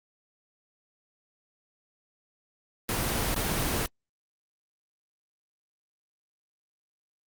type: noise with dropouts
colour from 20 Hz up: pink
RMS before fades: -28 dBFS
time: 2.89-3.86 s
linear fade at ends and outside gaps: 0 ms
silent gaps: 3.344-3.363 s
effects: Opus 24 kbps